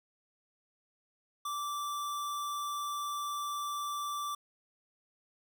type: tone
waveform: square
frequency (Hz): 1168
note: D6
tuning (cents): -10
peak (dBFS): -35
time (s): 1.45-4.35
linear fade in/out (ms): 5
effects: none